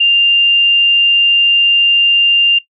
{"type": "tone", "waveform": "sine", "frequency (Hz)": 2794, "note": "F7", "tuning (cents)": 0, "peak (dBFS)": -6, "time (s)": [0, 2.59], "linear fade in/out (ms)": 10, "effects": ["noise-tail reverb RT60 0.1 s tail -17 dB re dry"]}